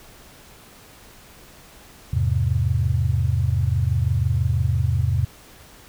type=chord; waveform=sine; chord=E augmented; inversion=none; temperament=just; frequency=82.41 / 103.01 / 128.76 Hz; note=E2 / G#2 / B#2; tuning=0 / -14 / -27 cents; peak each=-22 dBFS; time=2.13-5.25 s; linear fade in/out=5 ms; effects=pink hiss -47 dBFS RMS until 5.88 s